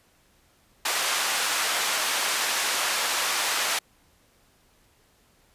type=band-pass noise; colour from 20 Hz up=pink; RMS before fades=-26 dBFS; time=0.85-3.79 s; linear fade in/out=5 ms; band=920 to 11000 Hz; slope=12 dB/octave; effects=pink hiss -62 dBFS RMS until 5.54 s + resampled to 32000 Hz